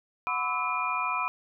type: tone cluster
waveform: sine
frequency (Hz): 730 / 1006 / 1146 / 1300 / 2419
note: F#5 / B5 / D6 / E6 / D#7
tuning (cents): -24 / +32 / -43 / -24 / -49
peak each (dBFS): -38 / -30 / -37 / -32 / -32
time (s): 0.27-1.28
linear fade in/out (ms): 0
effects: none